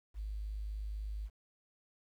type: tone with quantisation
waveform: sine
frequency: 52 Hz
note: G#1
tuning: 3 cents sharp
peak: -37 dBFS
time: 0.14-1.3 s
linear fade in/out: 50 ms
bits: 11
effects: none